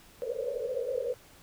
pink band-pass noise, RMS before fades -33 dBFS, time 0.22-1.14 s, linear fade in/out 0 ms, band 470 to 540 Hz, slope 96 dB/octave, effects pink hiss -56 dBFS RMS until 1.42 s

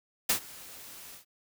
white noise with ADSR envelope, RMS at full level -24 dBFS, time 0.29-1.25 s, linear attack 7 ms, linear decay 96 ms, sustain -23 dB, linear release 110 ms, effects none

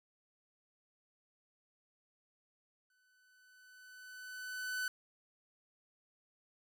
45% pulse tone with exponential growth, 1504 Hz, F#6, 28 cents sharp, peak -34 dBFS, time 2.9-4.88 s, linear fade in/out 2 ms, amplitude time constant 430 ms, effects none

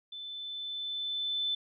sine tone with level ramp, 3520 Hz, A7, in tune, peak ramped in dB -40 to -28 dBFS, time 0.12-1.55 s, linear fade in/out 5 ms, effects none

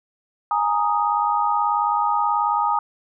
sine chord, Ab suspended second, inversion none, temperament equal with one note detuned, 830.6 / 929.1 / 1244.5 Hz, Ab5 / Bb5 / Eb6, 0 / -6 / 0 cents, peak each -22 dBFS, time 0.51-2.79 s, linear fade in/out 2 ms, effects none

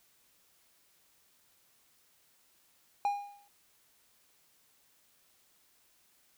triangle tone with exponential decay, 812 Hz, G#5, 39 cents flat, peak -23 dBFS, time 3.05-3.48 s, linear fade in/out 1 ms, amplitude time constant 92 ms, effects white hiss -68 dBFS RMS until 6.37 s

